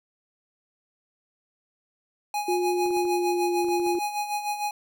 square tone with tremolo, 830.6 Hz, G#5, in tune, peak -25 dBFS, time 2.34-4.71 s, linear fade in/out 2 ms, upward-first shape sine, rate 6.6 Hz, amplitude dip 65%
sine tone with pitch glide, 356.3 to 349.8 Hz, F4 to F4, +35 to +3 cents, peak -23 dBFS, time 2.48-3.99 s, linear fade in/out 5 ms, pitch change -32 cents, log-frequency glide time 2.68-3.65 s
clicks, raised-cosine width 1 ms, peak -30 dBFS, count 9, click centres 2.861 / 2.907 / 2.968 / 3.053 / 3.646 / 3.686 / 3.799 / 3.865 / 3.952 s
effects none

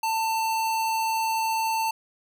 square tone, 893 Hz, A5, 25 cents sharp, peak -24 dBFS, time 0.03-1.91 s, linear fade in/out 5 ms, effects none

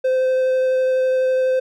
triangle tone with vibrato, 517 Hz, C5, 21 cents flat, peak -13 dBFS, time 0.04-1.6 s, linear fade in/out 10 ms, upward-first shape triangle, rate 12 Hz, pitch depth 9 cents each way, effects none

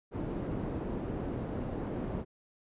white low-pass noise, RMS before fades -36 dBFS, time 0.11-2.25 s, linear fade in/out 50 ms, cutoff 350 Hz, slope 12 dB/octave, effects resampled to 8000 Hz

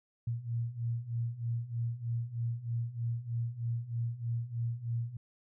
sine beating tone pair, 115.4 / 118.6 Hz, A#2 / A#2, -17 / +30 cents, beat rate 3.2 Hz, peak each -37 / -34 dBFS, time 0.27-5.17 s, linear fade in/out 5 ms, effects none

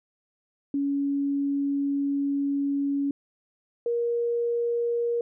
sine tone pair in turn, 280.8 / 472.2 Hz, C#4 / A#4, +22 / +22 cents, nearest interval major sixth, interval 900 cents, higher second, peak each -23 dBFS, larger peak neither, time 0.74-3.11 / 3.86-5.21 s, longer first, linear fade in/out 2 ms, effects none

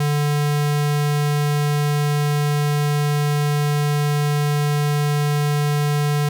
square tone with notch filter, 146.83 Hz, D3, in tune, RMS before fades -19 dBFS, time 0-6.29 s, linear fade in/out 5 ms, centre 290 Hz, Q 1.8, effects none

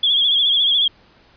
sine tone with vibrato, 3341 Hz, G#7, 10 cents sharp, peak -13 dBFS, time 0.03-0.88 s, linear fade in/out 5 ms, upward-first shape sine, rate 14 Hz, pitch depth 67 cents each way, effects pink hiss -52 dBFS RMS until 1.36 s + resampled to 11025 Hz

